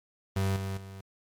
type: tone with level steps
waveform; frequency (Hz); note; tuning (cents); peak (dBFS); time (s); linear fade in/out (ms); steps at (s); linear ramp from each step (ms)
35% pulse; 96.7; G2; -23; -24 / -30 / -40; 0.36-1.01; 5; 0.56 / 0.77; 5
effects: MP3 96 kbps